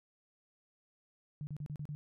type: tone bursts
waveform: sine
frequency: 148.2 Hz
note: D3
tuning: 16 cents sharp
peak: -38 dBFS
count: 6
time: 1.41-1.95 s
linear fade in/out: 0 ms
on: 60 ms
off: 36 ms
effects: none